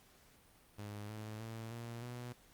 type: tone with pitch steps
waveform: sawtooth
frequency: 103.83 / 108.11 / 112.58 / 117.22 / 122.06 Hz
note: G#2 / A2 / A2 / A#2 / B2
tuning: 0 / -30 / +40 / +10 / -20 cents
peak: -40 dBFS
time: 0.78-2.33 s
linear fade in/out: 10 ms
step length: 310 ms
effects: pink hiss -65 dBFS RMS until 2.53 s + Opus 48 kbps